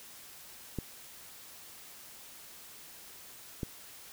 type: clicks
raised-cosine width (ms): 3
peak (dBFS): -21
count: 2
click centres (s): 0.787 / 3.632
effects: white hiss -51 dBFS RMS until 4.12 s